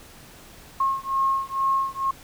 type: beating tone pair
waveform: sine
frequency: 1079 / 1081.2 Hz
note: C#6 / C#6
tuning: -47 / -44 cents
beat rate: 2.2 Hz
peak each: -24 dBFS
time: 0.8-2.11 s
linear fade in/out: 5 ms
effects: pink hiss -47 dBFS RMS until 2.23 s